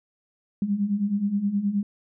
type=beating tone pair; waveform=sine; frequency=196 / 205.5 Hz; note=G3 / G#3; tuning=0 / -18 cents; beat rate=9.5 Hz; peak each=-28 / -23 dBFS; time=0.62-1.83 s; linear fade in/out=2 ms; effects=none